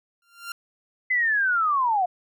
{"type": "tone with exponential growth", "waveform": "sawtooth", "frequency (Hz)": 1388, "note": "F6", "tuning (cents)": -11, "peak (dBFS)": -25, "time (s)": [0.22, 0.52], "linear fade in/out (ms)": 2, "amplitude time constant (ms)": 65}
{"type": "linear sweep", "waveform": "sine", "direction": "down", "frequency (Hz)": [2047, 694], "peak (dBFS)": -19, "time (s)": [1.1, 2.06], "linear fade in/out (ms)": 10}
{"effects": []}